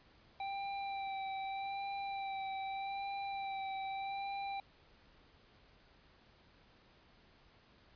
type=tone with vibrato; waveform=square; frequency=784 Hz; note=G5; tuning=in tune; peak=-39 dBFS; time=0.4-4.6 s; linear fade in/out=2 ms; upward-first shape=sine; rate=0.82 Hz; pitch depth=22 cents each way; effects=pink hiss -65 dBFS RMS until 7.95 s + resampled to 11025 Hz